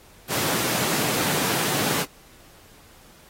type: high-pass noise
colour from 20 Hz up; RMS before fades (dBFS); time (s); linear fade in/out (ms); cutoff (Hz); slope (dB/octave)
pink; -25; 0.28-2.06; 50; 130; 24
effects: pink hiss -52 dBFS RMS until 3.29 s + AAC 48 kbps